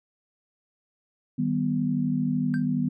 sine chord, Eb augmented, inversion none, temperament equal with one note detuned, 155.56 / 194.31 / 246.9 Hz, Eb3 / G3 / B3, 0 / -15 / 0 cents, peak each -28 / -29 / -25 dBFS, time 1.38-2.89 s, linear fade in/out 10 ms
triangle tone with exponential decay, 1568 Hz, G6, in tune, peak -29 dBFS, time 2.54-2.66 s, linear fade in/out 0 ms, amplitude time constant 26 ms
effects none

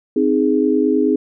sine chord, Ab major, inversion first, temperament equal, 261.6 / 311.1 / 415.3 Hz, C4 / Eb4 / Ab4, 0 / 0 / 0 cents, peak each -17 dBFS, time 0.16-1.16 s, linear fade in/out 5 ms, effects none

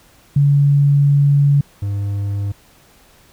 sine / triangle tone pair in turn, 142.3 / 100.62 Hz, C#3 / G2, +46 / +46 cents, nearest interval tritone, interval 600 cents, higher first, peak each -9 / -16 dBFS, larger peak first, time 0.36-1.61 / 1.82-2.52 s, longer first, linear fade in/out 5 ms, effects pink hiss -50 dBFS RMS until 3.32 s

